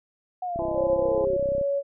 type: linear sweep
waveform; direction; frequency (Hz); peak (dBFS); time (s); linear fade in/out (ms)
sine; down; 740 to 359.9; -27; 0.42-1.37; 5
type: click train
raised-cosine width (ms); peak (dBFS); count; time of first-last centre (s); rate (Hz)
3; -23; 35; 0.56-1.613; 32.3
type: harmonic tone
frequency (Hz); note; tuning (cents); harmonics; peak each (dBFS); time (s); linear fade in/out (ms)
170; F3; -46; 2 / 3 / 4 / 5 / 6; -31 / -36 / -38 / -35 / -41; 0.59-1.25; 2
type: tone with pitch glide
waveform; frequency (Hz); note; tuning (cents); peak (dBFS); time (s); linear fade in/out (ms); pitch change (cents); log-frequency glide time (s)
sine; 539 to 560.9; C#5 to C#5; -49 to +20; -22; 0.74-1.83; 50; +69; 1.26-1.37
effects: none